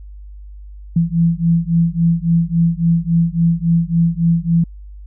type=beating tone pair; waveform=sine; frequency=166.1 / 169.7 Hz; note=E3 / F3; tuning=+13 / -49 cents; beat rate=3.6 Hz; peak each=-15 dBFS; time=0.96-4.64 s; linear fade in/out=5 ms; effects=added 50 Hz sine -32 dBFS peak until 5.06 s